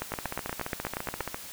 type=two click trains; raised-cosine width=0.5 ms; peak=-15 / -17 dBFS; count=11 / 19; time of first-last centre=0.02-1.206 / 0.12-1.344 s; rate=8.43 / 14.7 Hz; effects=white hiss -43 dBFS RMS until 1.52 s